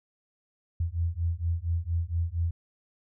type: beating tone pair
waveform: sine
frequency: 82.41 / 86.71 Hz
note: E2 / F2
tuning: 0 / -12 cents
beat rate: 4.3 Hz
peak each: -29 dBFS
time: 0.8-2.51 s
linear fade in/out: 5 ms
effects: none